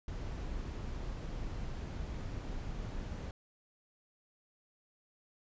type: noise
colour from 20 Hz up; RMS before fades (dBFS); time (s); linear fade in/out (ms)
brown; -40; 0.08-3.31; 2
effects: resampled to 16000 Hz